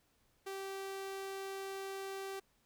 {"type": "tone", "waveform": "sawtooth", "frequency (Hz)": 388.7, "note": "G4", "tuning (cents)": -15, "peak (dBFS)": -37, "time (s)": [0.46, 2.4], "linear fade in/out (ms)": 10, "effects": ["pink hiss -74 dBFS RMS until 2.65 s"]}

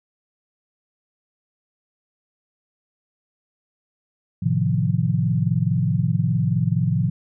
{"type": "chord", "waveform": "sine", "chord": "F dominant seventh", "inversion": "first", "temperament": "equal", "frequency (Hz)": [110, 130.81, 155.56, 174.61], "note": ["A2", "C3", "Eb3", "F3"], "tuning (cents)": [0, 0, 0, 0], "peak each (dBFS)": -23, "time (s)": [4.42, 7.1], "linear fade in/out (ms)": 10, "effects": []}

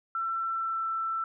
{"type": "tone with pitch glide", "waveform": "sine", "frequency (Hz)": [1343, 1333], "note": ["E6", "E6"], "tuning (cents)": [32, 19], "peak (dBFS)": -28, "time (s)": [0.15, 1.24], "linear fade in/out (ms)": 2, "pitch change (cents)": -13, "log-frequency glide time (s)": [0.46, 0.87], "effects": []}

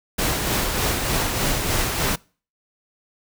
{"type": "noise with tremolo", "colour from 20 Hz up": "pink", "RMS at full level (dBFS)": -21, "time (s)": [0.18, 2.16], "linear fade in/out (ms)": 10, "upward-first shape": "sine", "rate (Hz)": 3.3, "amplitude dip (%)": 35, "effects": ["noise-tail reverb RT60 0.4 s tail -25 dB re dry"]}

